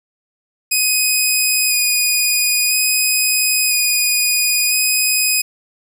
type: tone with vibrato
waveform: 10% pulse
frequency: 2489 Hz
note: D#7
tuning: in tune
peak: -5 dBFS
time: 0.71-5.42 s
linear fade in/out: 10 ms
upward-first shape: square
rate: 0.5 Hz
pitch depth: 13 cents each way
effects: none